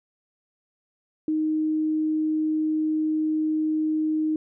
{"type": "tone", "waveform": "sine", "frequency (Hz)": 311.1, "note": "D#4", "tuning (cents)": 0, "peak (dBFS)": -21, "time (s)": [1.28, 4.36], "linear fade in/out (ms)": 2, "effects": []}